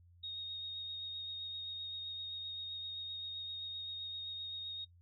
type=tone with vibrato; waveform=sine; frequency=3729 Hz; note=A#7; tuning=in tune; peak=-40 dBFS; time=0.23-4.85 s; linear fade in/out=10 ms; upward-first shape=triangle; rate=7.7 Hz; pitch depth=13 cents each way; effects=noise-tail reverb RT60 0.1 s tail -21 dB re dry + added 87 Hz sine -60 dBFS peak until 5.01 s